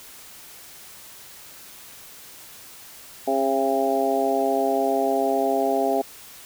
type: harmonic tone with a mistuned harmonic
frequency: 135.3 Hz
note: C#3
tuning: 42 cents flat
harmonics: 2 / 3 / 4 / 5 / 6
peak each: -27 / -25 / -28 / -23 / -27 dBFS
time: 3.27-6.02 s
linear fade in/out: 10 ms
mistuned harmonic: 6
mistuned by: -20 cents
effects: white hiss -44 dBFS RMS until 6.45 s